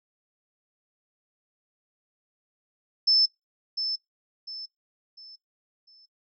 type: tone with echo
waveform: sine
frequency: 5270 Hz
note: E8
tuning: 1 cent flat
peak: -17 dBFS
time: 3.07-3.26 s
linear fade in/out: 10 ms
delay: 700 ms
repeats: 4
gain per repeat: -9 dB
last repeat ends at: 6.06 s
effects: noise-tail reverb RT60 0.2 s tail -26 dB re dry